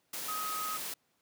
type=tone in noise; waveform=sine; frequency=1262 Hz; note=D#6; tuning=24 cents sharp; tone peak=-35 dBFS; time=0.28-0.77 s; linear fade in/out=5 ms; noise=white; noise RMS=-39 dBFS; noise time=0.13-0.94 s; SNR=+1 dB; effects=pink hiss -74 dBFS RMS until 1.21 s + high-pass 150 Hz 12 dB/octave